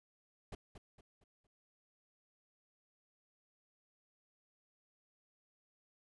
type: noise with echo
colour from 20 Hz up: brown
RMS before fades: -45 dBFS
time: 0.52-0.55 s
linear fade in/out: 5 ms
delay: 230 ms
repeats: 4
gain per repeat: -8 dB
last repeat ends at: 1.47 s
effects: resampled to 24000 Hz